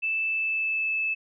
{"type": "tone with pitch glide", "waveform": "sine", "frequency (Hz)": [2637, 2617], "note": ["E7", "E7"], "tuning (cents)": [0, -13], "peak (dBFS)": -24, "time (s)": [0.02, 1.15], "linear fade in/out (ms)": 20, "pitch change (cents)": -13, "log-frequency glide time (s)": [0.25, 0.93], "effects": []}